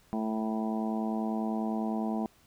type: harmonic tone with a mistuned harmonic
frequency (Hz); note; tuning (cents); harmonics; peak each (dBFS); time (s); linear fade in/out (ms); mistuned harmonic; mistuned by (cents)
110; A2; 0; 2 / 3 / 4 / 5 / 6 / 7 / 8 / 9; -30 / -38 / -42 / -48 / -40 / -39 / -47 / -44; 0.13-2.26; 0; 9; -17
effects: pink hiss -63 dBFS RMS until 2.46 s